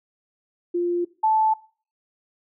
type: tone pair in turn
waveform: sine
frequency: 349.2 / 873.9 Hz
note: F4 / A5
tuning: 0 / -12 cents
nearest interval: octave + major third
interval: 1588 cents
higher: second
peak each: -20 / -16 dBFS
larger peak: second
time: 0.74-1.05 / 1.23-1.54 s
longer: neither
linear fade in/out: 10 ms
effects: noise-tail reverb RT60 0.4 s tail -20 dB re dry